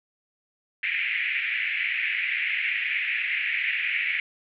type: band-pass noise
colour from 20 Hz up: white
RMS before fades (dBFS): -27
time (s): 0.83-4.2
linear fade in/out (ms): 2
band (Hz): 1900 to 2500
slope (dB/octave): 48
effects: none